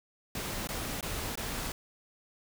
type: noise with dropouts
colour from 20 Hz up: pink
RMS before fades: -36 dBFS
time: 0.35-1.72 s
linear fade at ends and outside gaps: 2 ms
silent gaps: 0.673-0.689 / 1.009-1.027 / 1.355-1.374 s
effects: none